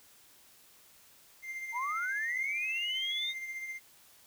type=tone with tremolo; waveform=triangle; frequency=2097 Hz; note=C7; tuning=3 cents sharp; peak=-34 dBFS; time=1.42-3.8 s; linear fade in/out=50 ms; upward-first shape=sine; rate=15 Hz; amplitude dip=45%
type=linear sweep; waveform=sine; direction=up; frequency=893 to 3729 Hz; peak=-32 dBFS; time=1.72-3.34 s; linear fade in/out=50 ms
effects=white hiss -60 dBFS RMS until 4.26 s